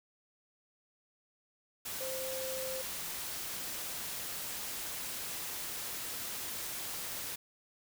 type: tone in noise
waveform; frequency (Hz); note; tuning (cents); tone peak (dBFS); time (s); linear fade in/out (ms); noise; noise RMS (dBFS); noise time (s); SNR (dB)
sine; 523.3; C5; 0; -38; 2-2.82; 10; white; -40; 1.85-7.36; -1
effects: none